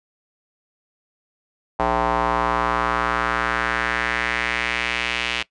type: tone with band-pass filter sweep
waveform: square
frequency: 60 Hz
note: B1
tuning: 49 cents flat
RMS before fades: -22 dBFS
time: 1.79-5.43 s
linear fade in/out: 10 ms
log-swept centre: 840 to 2800 Hz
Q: 2.3
effects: noise-tail reverb RT60 0.1 s tail -19 dB re dry + resampled to 22050 Hz